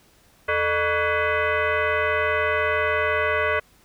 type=tone with frequency modulation; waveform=sine; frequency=440 Hz; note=A4; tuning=in tune; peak=-19 dBFS; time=0.48-3.6 s; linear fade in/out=10 ms; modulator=523 Hz; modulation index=3.5; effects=pink hiss -57 dBFS RMS until 3.84 s